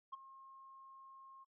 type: tone with ADSR envelope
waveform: sine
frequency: 1073 Hz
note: C6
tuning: 43 cents sharp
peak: -39 dBFS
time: 0.12-1.45 s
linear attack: 17 ms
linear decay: 17 ms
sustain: -16 dB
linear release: 23 ms
effects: noise-tail reverb RT60 0.1 s tail -26 dB re dry + tanh soft clip ceiling -41 dBFS